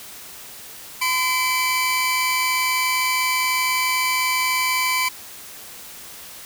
sawtooth tone pair together, 1019 / 2318 Hz, C6 / D7, -46 / -23 cents, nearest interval octave + major second, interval 1423 cents, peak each -18 / -18 dBFS, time 1.01-5.09 s, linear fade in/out 10 ms, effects white hiss -39 dBFS RMS until 6.45 s

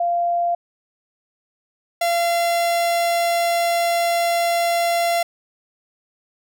sine / 45% pulse tone pair in turn, 693 / 685 Hz, F5 / F5, -14 / -34 cents, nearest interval unison, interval 20 cents, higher first, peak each -17 dBFS, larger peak neither, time 0-0.55 / 2.01-5.23 s, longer second, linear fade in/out 5 ms, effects none

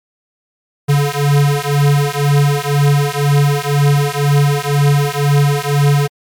square beating tone pair, 142.4 / 144.4 Hz, C#3 / D3, +47 / -29 cents, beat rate 2 Hz, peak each -14 / -14 dBFS, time 0.88-6.08 s, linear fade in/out 20 ms, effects MP3 96 kbps

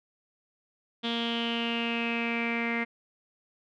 sawtooth tone with low-pass filter sweep, 233.1 Hz, A#3, in tune, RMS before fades -30 dBFS, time 1.03-2.85 s, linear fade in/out 20 ms, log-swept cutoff 3400 to 2100 Hz, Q 8.8, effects none

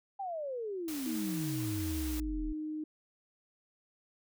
sine exponential sweep, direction down, 810 to 35.83 Hz, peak -35 dBFS, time 0.19-2.53 s, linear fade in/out 10 ms
white noise, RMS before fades -44 dBFS, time 0.88-2.2 s, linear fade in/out 2 ms
sine tone with pitch glide, 314.5 to 308 Hz, D#4 to D#4, +19 to -17 cents, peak -35 dBFS, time 1.06-2.84 s, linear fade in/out 5 ms, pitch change -36 cents, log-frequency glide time 1.98-2.14 s
effects none

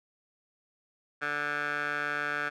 15% pulse tone with band-pass filter, 146.83 Hz, D3, in tune, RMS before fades -32 dBFS, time 1.21-2.5 s, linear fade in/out 20 ms, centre 1600 Hz, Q 3.4, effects none

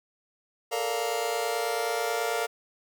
sawtooth chord, Bb major seventh, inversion third, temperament just, 437 / 466.2 / 582.7 / 699.2 Hz, A4 / Bb4 / D5 / F5, -12 / 0 / -14 / +2 cents, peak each -30 / -27 / -31 / -27 dBFS, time 0.71-2.47 s, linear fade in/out 20 ms, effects none

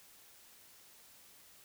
silence, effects white hiss -60 dBFS RMS until 1.64 s

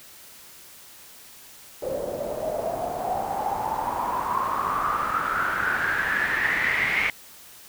white noise with low-pass filter sweep, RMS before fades -26 dBFS, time 1.82-7.1 s, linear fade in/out 2 ms, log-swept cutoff 520 to 2200 Hz, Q 8.8, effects white hiss -47 dBFS RMS until 7.68 s

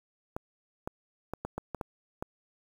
clicks, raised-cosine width 1 ms, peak -20 dBFS, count 8, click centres 0.365 / 0.875 / 1.336 / 1.45 / 1.58 / 1.747 / 1.812 / 2.225 s, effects 8-bit

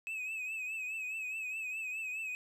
triangle tone with vibrato, 2570 Hz, E7, 45 cents flat, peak -35 dBFS, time 0.07-2.35 s, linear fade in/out 0 ms, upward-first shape triangle, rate 4.8 Hz, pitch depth 74 cents each way, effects none

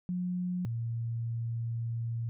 sine tone pair in turn, 180 / 115.88 Hz, F#3 / A#2, -47 / -10 cents, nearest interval minor sixth, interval 763 cents, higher first, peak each -30 / -31 dBFS, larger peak first, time 0.09-0.65 / 0.65-2.29 s, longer second, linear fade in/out 0 ms, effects none

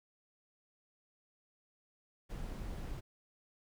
brown noise, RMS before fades -42 dBFS, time 2.29-3.01 s, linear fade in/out 20 ms, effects none

